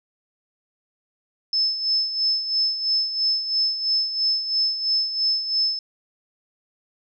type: tone with tremolo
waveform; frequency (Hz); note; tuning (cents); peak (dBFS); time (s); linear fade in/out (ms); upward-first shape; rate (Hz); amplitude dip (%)
sine; 5240; E8; -11; -17; 1.53-5.79; 2; sine; 3; 65
effects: none